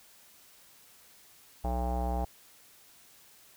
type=tone with low-pass filter; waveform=square; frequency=61.5 Hz; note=B1; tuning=7 cents flat; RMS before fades=-31 dBFS; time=1.64-2.25 s; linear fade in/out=5 ms; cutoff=770 Hz; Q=7.8; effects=white hiss -58 dBFS RMS until 3.56 s